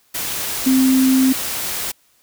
sine tone in noise, 261.6 Hz, C4, in tune, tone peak -11 dBFS, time 0.66-1.33 s, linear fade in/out 10 ms, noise white, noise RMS -24 dBFS, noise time 0.14-1.92 s, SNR +10 dB, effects white hiss -58 dBFS RMS until 2.22 s

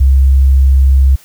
sine tone, 67 Hz, C2, 42 cents sharp, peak -4 dBFS, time 0-1.16 s, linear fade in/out 10 ms, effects white hiss -43 dBFS RMS until 1.24 s

